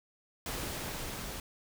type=noise with level ramp; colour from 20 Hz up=pink; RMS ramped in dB=-37 to -41 dBFS; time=0.46-1.4 s; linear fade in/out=2 ms; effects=none